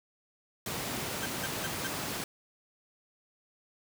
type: high-pass noise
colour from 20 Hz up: pink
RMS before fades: -36 dBFS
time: 0.66-2.24 s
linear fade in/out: 2 ms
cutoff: 110 Hz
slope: 12 dB/octave
type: tone bursts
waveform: 35% pulse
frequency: 1568 Hz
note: G6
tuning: in tune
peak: -32 dBFS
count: 4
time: 1.23-1.87 s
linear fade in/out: 0 ms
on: 25 ms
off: 180 ms
effects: none